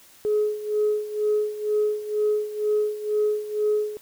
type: tone with tremolo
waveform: sine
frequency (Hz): 422.6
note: G#4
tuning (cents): +30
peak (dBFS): -17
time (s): 0.25-3.97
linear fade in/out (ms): 0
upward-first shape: sine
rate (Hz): 2.1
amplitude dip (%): 80
effects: tanh soft clip ceiling -14 dBFS + white hiss -52 dBFS RMS until 4.01 s